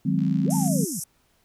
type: chord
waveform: sine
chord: Ab dominant seventh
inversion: second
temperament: equal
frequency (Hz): 155.56 / 185 / 207.7 / 261.6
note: Eb3 / Gb3 / Ab3 / C4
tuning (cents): 0 / 0 / 0 / 0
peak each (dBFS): -25 / -24 / -27 / -26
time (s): 0.05-0.85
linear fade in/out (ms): 10
type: click train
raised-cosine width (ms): 0.2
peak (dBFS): -32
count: 33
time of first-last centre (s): 0.19-0.676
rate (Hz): 65.8
type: linear two-way sweep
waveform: sine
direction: up then down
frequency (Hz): 136.3 to 918 to 136.3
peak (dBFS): -30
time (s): 0.42-1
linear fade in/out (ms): 10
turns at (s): 0.55
type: band-pass noise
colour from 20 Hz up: white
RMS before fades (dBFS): -33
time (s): 0.5-1.04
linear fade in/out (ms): 5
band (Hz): 5400 to 12000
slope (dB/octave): 96
effects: pink hiss -65 dBFS RMS until 1.44 s